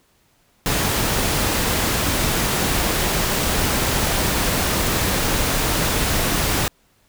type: noise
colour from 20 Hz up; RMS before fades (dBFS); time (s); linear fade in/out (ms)
pink; -20; 0.66-6.68; 0
effects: pink hiss -60 dBFS RMS until 7.08 s